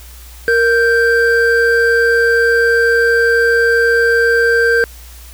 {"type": "tone pair together", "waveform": "triangle", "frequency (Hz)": [466.2, 1568], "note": ["A#4", "G6"], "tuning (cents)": [0, 0], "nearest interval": "octave + major sixth", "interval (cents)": 2100, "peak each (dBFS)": -10, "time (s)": [0.48, 4.84], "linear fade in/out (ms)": 0, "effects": ["added 60 Hz sine -34 dBFS peak until 5.33 s", "white hiss -40 dBFS RMS until 5.33 s"]}